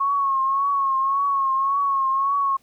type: tone with vibrato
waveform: sine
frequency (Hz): 1095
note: C#6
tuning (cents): -22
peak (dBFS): -18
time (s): 0-2.57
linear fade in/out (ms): 10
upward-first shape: triangle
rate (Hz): 1.8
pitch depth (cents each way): 56
effects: pink hiss -61 dBFS RMS until 2.62 s